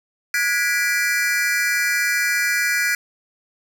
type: chord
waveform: square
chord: G# half-diminished seventh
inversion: third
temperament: equal with one note detuned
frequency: 1447 / 1661.2 / 1975.5 / 2349 Hz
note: F#6 / G#6 / B6 / D7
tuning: -39 / 0 / 0 / 0 cents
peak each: -25 / -24 / -23 / -26 dBFS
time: 0.34-2.95 s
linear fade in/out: 2 ms
effects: none